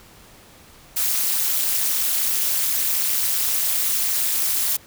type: noise with amplitude modulation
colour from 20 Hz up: blue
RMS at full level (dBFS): -17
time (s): 0.96-4.77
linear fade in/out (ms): 10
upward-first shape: sine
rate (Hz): 233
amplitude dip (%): 100
effects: pink hiss -48 dBFS RMS until 4.86 s